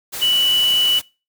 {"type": "tone in noise", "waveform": "sine", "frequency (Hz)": 2960, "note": "F#7", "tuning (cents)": 0, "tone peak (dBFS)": -13, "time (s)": [0.21, 1], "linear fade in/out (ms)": 20, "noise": "white", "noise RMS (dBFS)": -28, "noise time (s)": [0.12, 1.02], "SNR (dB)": 12, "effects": ["noise-tail reverb RT60 0.3 s tail -23 dB re dry"]}